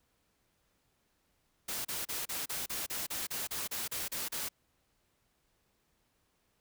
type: noise bursts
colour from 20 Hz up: white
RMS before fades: -37 dBFS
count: 14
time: 1.68-4.489 s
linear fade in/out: 10 ms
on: 170 ms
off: 33 ms
effects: pink hiss -75 dBFS RMS until 6.6 s